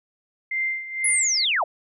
sine tone with tremolo, 2090 Hz, C7, 2 cents flat, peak -21 dBFS, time 0.51-1.45 s, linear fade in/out 5 ms, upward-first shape sine, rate 2.1 Hz, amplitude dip 75%
sine linear sweep, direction down, 10548 to 538 Hz, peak -19 dBFS, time 1.04-1.64 s, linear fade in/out 5 ms
effects none

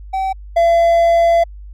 triangle tone pair in turn, 767 / 677 Hz, G5 / E5, -38 / +46 cents, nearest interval major second, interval 216 cents, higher first, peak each -14 / -7 dBFS, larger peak second, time 0.13-0.33 / 0.56-1.44 s, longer second, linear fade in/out 10 ms, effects added 50 Hz sine -31 dBFS peak until 1.73 s

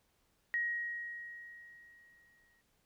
sine tone with exponential decay, 1890 Hz, A#6, 23 cents sharp, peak -30 dBFS, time 0.54-2.61 s, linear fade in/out 0 ms, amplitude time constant 450 ms, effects pink hiss -75 dBFS RMS until 2.85 s

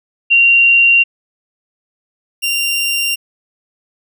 sine / sawtooth tone pair in turn, 2762 / 2777 Hz, F7 / F7, -20 / -10 cents, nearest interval unison, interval 10 cents, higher second, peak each -6 / -11 dBFS, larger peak first, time 0.3-1.04 / 2.42-3.16 s, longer neither, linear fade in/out 20 ms, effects none

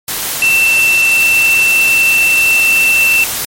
sine tone in noise, 2677 Hz, E7, 26 cents sharp, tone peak -7 dBFS, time 0.42-3.24 s, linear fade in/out 2 ms, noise white, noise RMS -18 dBFS, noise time 0.08-3.45 s, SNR +8 dB, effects MP3 64 kbps

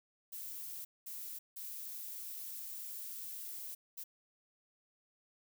violet noise bursts at uneven times, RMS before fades -45 dBFS, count 4, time 0.32-0.85 / 1.06-1.39 / 1.56-3.75 / 3.97-4.04 s, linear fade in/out 10 ms, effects none

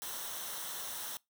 white noise with comb filter, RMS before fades -41 dBFS, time 0.02-1.17 s, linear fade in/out 0 ms, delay 0.42 ms, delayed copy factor -0.6, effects noise-tail reverb RT60 0.2 s tail -24 dB re dry

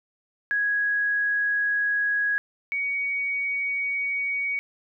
sine tone pair in turn, 1661.2 / 2247 Hz, G#6 / C#7, 0 / +23 cents, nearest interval perfect fourth, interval 523 cents, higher second, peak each -21 / -24 dBFS, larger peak first, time 0.51-2.38 / 2.72-4.59 s, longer neither, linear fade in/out 0 ms, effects none

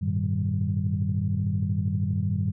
sine tone cluster, 96.7 / 109.6 / 121.4 / 152.9 / 192.5 Hz, G2 / A2 / B2 / D#3 / G3, -23 / -6 / -29 / -30 / -31 cents, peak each -26 / -30 / -35 / -30 / -29 dBFS, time 0.01-2.52 s, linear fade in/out 20 ms, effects tanh soft clip ceiling -13 dBFS

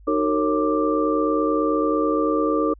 sine tone cluster, 307.3 / 376.4 / 455.8 / 550 / 1179 Hz, D#4 / F#4 / A#4 / C#5 / D6, -21 / +30 / -39 / -14 / +6 cents, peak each -22 / -29 / -23 / -26 / -25 dBFS, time 0.07-2.74 s, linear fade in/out 10 ms, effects added 50 Hz sine -44 dBFS peak until 2.79 s

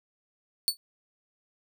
sawtooth tone with exponential decay, 4459 Hz, C#8, 9 cents sharp, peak -15 dBFS, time 0.68-0.77 s, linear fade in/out 0 ms, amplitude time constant 18 ms, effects none

